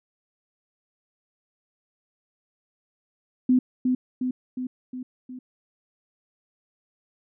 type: tone with echo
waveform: sine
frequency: 253.5 Hz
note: B3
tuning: 45 cents sharp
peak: -15 dBFS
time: 3.49-3.59 s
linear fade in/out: 5 ms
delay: 360 ms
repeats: 5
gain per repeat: -4 dB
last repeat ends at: 5.39 s
effects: none